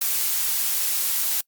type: noise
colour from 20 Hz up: blue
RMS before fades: -23 dBFS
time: 0.01-1.41 s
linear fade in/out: 5 ms
effects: noise-tail reverb RT60 0.1 s tail -24 dB re dry + Opus 48 kbps